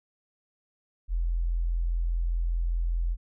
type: tone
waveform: sine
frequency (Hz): 42.49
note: F1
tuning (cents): -47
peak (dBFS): -24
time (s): 1.08-3.17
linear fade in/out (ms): 50
effects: none